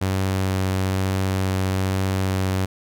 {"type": "tone with vibrato", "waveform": "sawtooth", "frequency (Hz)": 95, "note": "F#2", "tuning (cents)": 46, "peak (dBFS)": -16, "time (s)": [0.01, 2.66], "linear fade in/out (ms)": 10, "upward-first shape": "triangle", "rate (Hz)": 1.1, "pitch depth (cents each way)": 9, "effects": []}